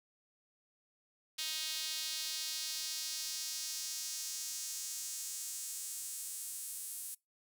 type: tone with high-pass filter sweep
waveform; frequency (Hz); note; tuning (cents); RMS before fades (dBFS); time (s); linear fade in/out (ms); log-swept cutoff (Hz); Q
sawtooth; 314; D#4; +16; -41; 1.38-7.15; 10; 3700 to 9700; 1.8
effects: noise-tail reverb RT60 0.2 s tail -24 dB re dry